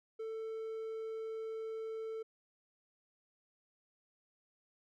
triangle tone, 444.2 Hz, A4, 16 cents sharp, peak -37 dBFS, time 0.19-2.23 s, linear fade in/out 10 ms, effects none

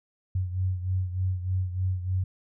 sine beating tone pair, 92 / 95.3 Hz, F#2 / G2, -9 / -48 cents, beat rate 3.3 Hz, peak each -26 / -32 dBFS, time 0.35-2.24 s, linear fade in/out 5 ms, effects none

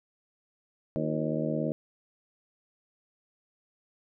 harmonic tone with a mistuned harmonic, 77.78 Hz, D#2, in tune, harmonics 2 / 3 / 4 / 5 / 6 / 7 / 8, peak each -33 / -33 / -34 / -40 / -37 / -35 / -36 dBFS, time 0.96-1.72 s, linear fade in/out 0 ms, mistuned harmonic 5, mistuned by -130 cents, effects none

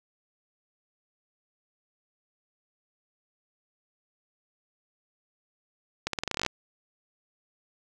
accelerating click train, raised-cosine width 0.2 ms, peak -11 dBFS, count 13, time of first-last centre 6.07-6.463 s, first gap 63 ms, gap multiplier 0.87, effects none

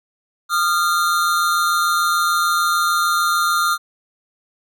square tone pair together, 1220 / 1386.7 Hz, D#6 / F6, -34 / -13 cents, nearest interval major second, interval 221 cents, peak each -19 dBFS, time 0.49-3.78 s, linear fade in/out 50 ms, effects none

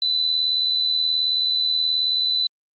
sine tone with amplitude modulation, 4000 Hz, B7, 21 cents sharp, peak -16 dBFS, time 0.02-2.47 s, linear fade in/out 2 ms, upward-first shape sine, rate 78.7 Hz, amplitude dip 50%, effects Opus 24 kbps

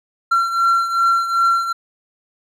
triangle beating tone pair, 1363 / 1365.6 Hz, F6 / F6, -43 / -39 cents, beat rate 2.6 Hz, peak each -13 / -19 dBFS, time 0.31-1.73 s, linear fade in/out 10 ms, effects none

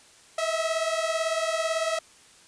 sawtooth beating tone pair, 639 / 657 Hz, D#5 / E5, +46 / -6 cents, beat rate 18 Hz, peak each -24 dBFS, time 0.38-1.99 s, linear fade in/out 5 ms, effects white hiss -54 dBFS RMS until 2.47 s + resampled to 22050 Hz

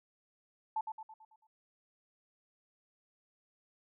sine tone with echo, 878 Hz, A5, 4 cents flat, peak -31 dBFS, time 0.76-0.81 s, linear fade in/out 5 ms, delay 110 ms, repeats 6, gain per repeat -6 dB, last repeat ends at 1.47 s, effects none

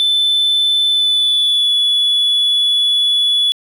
sine tone with pitch glide, 3520 to 3418 Hz, A7 to G#7, 0 to +49 cents, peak -9 dBFS, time 0-3.52 s, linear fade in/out 0 ms, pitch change -51 cents, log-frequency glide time 0.9-1.72 s, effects tanh soft clip ceiling -9 dBFS + 7-bit

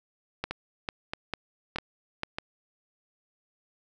two click trains, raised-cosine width 0.3 ms, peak -16 / -14 dBFS, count 4 / 5, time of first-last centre 0.51-2.385 / 0.44-2.234 s, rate 1.6 / 2.23 Hz, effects none

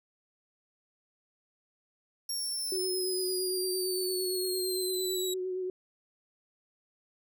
20% pulse exponential sweep, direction down, 5570 to 3849 Hz, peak -27 dBFS, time 2.29-5.34 s, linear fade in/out 5 ms
sine tone with vibrato, 370 Hz, F#4, in tune, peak -31 dBFS, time 2.72-5.7 s, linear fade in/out 2 ms, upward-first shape sine, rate 8.8 Hz, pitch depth 24 cents each way
effects none

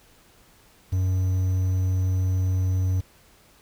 triangle tone with quantisation, 93 Hz, F#2, 9 cents sharp, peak -18 dBFS, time 0.92-3.01 s, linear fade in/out 10 ms, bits 8, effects pink hiss -56 dBFS RMS until 3.61 s

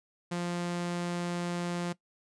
sawtooth tone, 174.5 Hz, F3, 1 cent flat, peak -27 dBFS, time 0.31-1.93 s, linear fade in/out 10 ms, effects noise-tail reverb RT60 0.1 s tail -19 dB re dry + resampled to 22050 Hz

